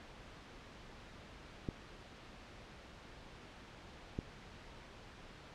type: clicks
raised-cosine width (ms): 3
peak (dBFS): -24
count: 2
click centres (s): 1.688 / 4.189
effects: pink hiss -54 dBFS RMS until 5.54 s + low-pass 4000 Hz 12 dB/octave